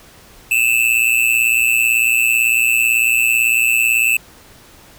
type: tone with amplitude modulation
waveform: square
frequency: 2637 Hz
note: E7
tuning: in tune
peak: -9 dBFS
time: 0.51-4.17 s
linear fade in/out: 5 ms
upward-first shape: sine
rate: 118 Hz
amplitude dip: 85%
effects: pink hiss -44 dBFS RMS until 4.98 s